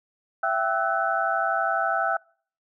sine tone cluster, 667 / 779 / 1311 / 1495 Hz, E5 / G5 / E6 / F#6, +20 / -11 / -10 / +17 cents, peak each -27 dBFS, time 0.43-2.17 s, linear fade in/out 5 ms, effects noise-tail reverb RT60 0.5 s tail -26 dB re dry

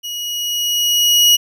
30% pulse tone with level ramp, 2904 Hz, F#7, 33 cents flat, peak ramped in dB -21 to -4 dBFS, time 0.03-1.37 s, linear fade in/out 20 ms, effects none

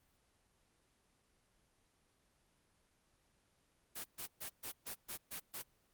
white noise bursts, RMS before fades -44 dBFS, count 8, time 3.95-5.628 s, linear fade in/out 20 ms, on 96 ms, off 130 ms, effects pink hiss -75 dBFS RMS until 5.93 s + Opus 24 kbps

